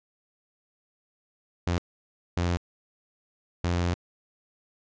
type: tone bursts at uneven times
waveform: sawtooth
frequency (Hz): 87.31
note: F2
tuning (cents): 0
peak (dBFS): -20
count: 3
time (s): 1.67-1.78 / 2.37-2.57 / 3.64-3.94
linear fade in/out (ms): 0
effects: resampled to 16000 Hz